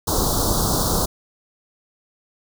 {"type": "band-stop noise", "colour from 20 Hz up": "pink", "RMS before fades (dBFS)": -20, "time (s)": [0.07, 1.06], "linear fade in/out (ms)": 10, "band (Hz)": [1300, 3900], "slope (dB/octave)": 48, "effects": []}